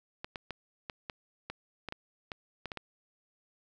clicks, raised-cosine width 0.3 ms, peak -22 dBFS, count 12, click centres 0.245 / 0.358 / 0.507 / 0.898 / 1.098 / 1.5 / 1.887 / 1.924 / 2.318 / 2.657 / 2.718 / 2.773 s, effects none

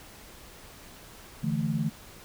sine chord, D suspended second, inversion none, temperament just, 146.83 / 165.19 / 220.2 Hz, D3 / E3 / A3, 0 / +4 / +2 cents, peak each -30 dBFS, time 1.43-1.9 s, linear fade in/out 10 ms, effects pink hiss -49 dBFS RMS until 2.24 s

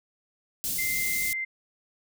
white band-stop noise, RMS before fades -30 dBFS, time 0.64-1.33 s, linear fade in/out 0 ms, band 270 to 5000 Hz, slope 12 dB/octave
sine tone, 2084 Hz, C7, 7 cents flat, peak -28 dBFS, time 0.78-1.45 s, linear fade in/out 10 ms
effects none

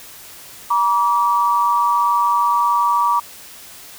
sine tone pair together, 955.6 / 1157 Hz, A#5 / D6, +43 / -26 cents, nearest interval minor third, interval 331 cents, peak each -16 dBFS, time 0.7-3.2 s, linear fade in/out 10 ms, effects white hiss -39 dBFS RMS until 3.98 s

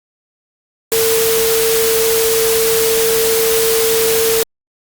sine tone in noise, 451.6 Hz, A4, 45 cents sharp, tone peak -13 dBFS, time 0.92-4.43 s, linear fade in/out 0 ms, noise white, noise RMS -17 dBFS, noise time 0.92-4.43 s, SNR +1 dB, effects Opus 48 kbps

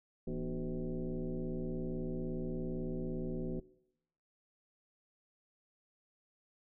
sine tone with frequency modulation, 105.2 Hz, G#2, 23 cents sharp, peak -35 dBFS, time 0.27-3.6 s, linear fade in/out 5 ms, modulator 134 Hz, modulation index 2.6, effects noise-tail reverb RT60 0.8 s tail -20 dB re dry

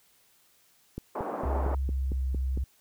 click train, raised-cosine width 3 ms, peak -22 dBFS, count 8, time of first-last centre 0.98-2.575 s, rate 4.39 Hz
white band-pass noise, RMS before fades -34 dBFS, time 1.15-1.75 s, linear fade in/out 5 ms, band 240 to 960 Hz, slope 24 dB/octave
sine tone with pitch glide, 67.4 to 65.37 Hz, C#2 to C2, -48 to -1 cents, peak -26 dBFS, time 1.45-2.64 s, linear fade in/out 5 ms, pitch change -53 cents, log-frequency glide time 1.81-2.19 s
effects white hiss -64 dBFS RMS until 2.8 s

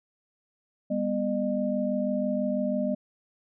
sine tone cluster, 201.6 / 247.7 / 607 Hz, G3 / B3 / D#5, +49 / +5 / -43 cents, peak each -29 dBFS, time 0.9-2.95 s, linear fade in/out 10 ms, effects none

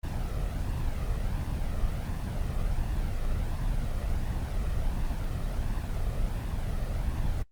brown noise with flanger, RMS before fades -29 dBFS, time 0.03-7.43 s, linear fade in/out 10 ms, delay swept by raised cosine 1.1 to 1.62 ms, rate 1.4 Hz, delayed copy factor +0.5, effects noise-tail reverb RT60 0.1 s tail -23 dB re dry + Opus 24 kbps

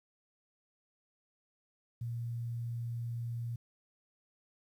sine tone, 117.8 Hz, A#2, 19 cents sharp, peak -35 dBFS, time 2.01-3.56 s, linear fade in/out 5 ms, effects 11-bit

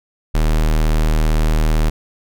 square tone, 38.89 Hz, D#1, in tune, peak -13 dBFS, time 0.34-1.9 s, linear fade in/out 10 ms, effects none

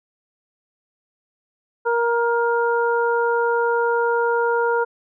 harmonic tone, 470 Hz, A#4, 14 cents sharp, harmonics 1 / 2 / 3, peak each -19 / -22 / -24 dBFS, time 1.85-4.85 s, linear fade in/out 20 ms, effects none

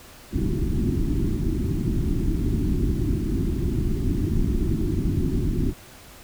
pink low-pass noise, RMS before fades -23 dBFS, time 0.31-5.74 s, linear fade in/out 50 ms, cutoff 380 Hz, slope 96 dB/octave, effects pink hiss -46 dBFS RMS until 6.23 s

